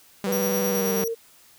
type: tone with vibrato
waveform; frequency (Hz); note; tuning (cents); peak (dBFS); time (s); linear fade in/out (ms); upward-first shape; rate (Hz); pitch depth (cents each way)
sawtooth; 193.7; G3; -20; -21; 0.24-1.04; 2; square; 20; 67
type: tone with pitch glide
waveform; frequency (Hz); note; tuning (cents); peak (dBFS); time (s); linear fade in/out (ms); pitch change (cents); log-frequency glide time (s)
sine; 490.5 to 457.7; B4 to A#4; -12 to -32; -25; 0.26-1.15; 20; -120; 0.68-0.98
type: tone with tremolo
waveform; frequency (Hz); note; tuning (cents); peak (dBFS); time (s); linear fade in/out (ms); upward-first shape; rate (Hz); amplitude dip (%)
5% pulse; 5780; F#8; -41; -21; 0.32-1.08; 5; square; 9.3; 35
effects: white hiss -54 dBFS RMS until 1.58 s